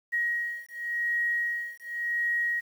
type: beating tone pair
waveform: sine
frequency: 1892 / 1892.9 Hz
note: A#6 / A#6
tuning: +25 / +26 cents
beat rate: 0.9 Hz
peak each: -30 dBFS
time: 0.12-2.61 s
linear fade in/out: 20 ms
effects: 9-bit